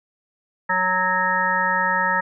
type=harmonic tone; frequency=185 Hz; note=F#3; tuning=in tune; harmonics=1 / 3 / 5 / 7 / 9 / 10; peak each=-33 / -30 / -22 / -25 / -25 / -23 dBFS; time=0.69-2.21 s; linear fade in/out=10 ms; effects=none